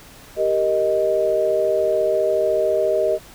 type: chord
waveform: sine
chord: Eb major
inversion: first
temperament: equal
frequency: 392 / 466.2 / 622.3 Hz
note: G4 / Bb4 / Eb5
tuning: 0 / 0 / 0 cents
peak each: -22 / -23 / -18 dBFS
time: 0.36-3.19 s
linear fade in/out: 50 ms
effects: pink hiss -44 dBFS RMS until 3.34 s